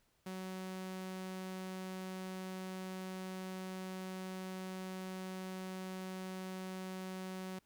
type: tone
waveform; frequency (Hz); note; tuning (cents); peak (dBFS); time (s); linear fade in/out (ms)
sawtooth; 187; F#3; +19; -38; 0.26-7.59; 5
effects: pink hiss -75 dBFS RMS until 7.65 s